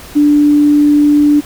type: tone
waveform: sine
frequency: 293.7 Hz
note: D4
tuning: in tune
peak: -5 dBFS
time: 0.15-1.41 s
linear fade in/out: 20 ms
effects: pink hiss -33 dBFS RMS until 1.45 s